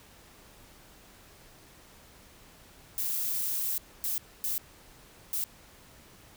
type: noise bursts at uneven times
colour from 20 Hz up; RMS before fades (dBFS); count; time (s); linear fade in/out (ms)
violet; -31; 4; 2.98-3.78 / 4.04-4.18 / 4.44-4.58 / 5.33-5.44; 0
effects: pink hiss -55 dBFS RMS until 6.36 s